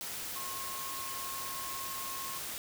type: tone in noise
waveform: sine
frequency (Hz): 1079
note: C#6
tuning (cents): -47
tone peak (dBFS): -42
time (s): 0.36-2.38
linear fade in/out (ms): 0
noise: white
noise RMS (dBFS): -40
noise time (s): 0.01-2.58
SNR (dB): -5
effects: none